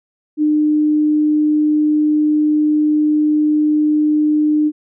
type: tone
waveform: sine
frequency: 302.5 Hz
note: D#4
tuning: 49 cents flat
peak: -11 dBFS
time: 0.37-4.72 s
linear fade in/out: 50 ms
effects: none